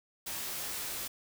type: noise with comb filter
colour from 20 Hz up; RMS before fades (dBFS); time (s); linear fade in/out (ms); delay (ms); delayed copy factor
white; -38; 0.26-1.08; 10; 20; -0.5
effects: none